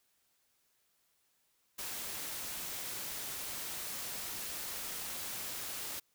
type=noise; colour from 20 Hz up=white; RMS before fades=-41 dBFS; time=1.78-6 s; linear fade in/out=10 ms; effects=white hiss -75 dBFS RMS until 6.14 s